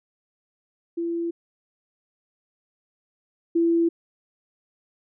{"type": "tone pair in turn", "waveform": "sine", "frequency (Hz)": [338, 335.5], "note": ["E4", "E4"], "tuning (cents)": [43, 31], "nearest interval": "unison", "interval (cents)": 12, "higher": "first", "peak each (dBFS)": [-24, -17], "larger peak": "second", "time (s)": [[0.97, 1.31], [3.55, 3.89]], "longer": "neither", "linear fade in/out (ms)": 10, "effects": []}